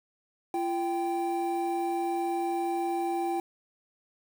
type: tone pair together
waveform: triangle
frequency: 341.6 / 783.4 Hz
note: F4 / G5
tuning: -38 / -1 cents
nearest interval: octave + major second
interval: 1437 cents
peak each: -28 dBFS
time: 0.54-3.4 s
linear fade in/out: 2 ms
effects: 8-bit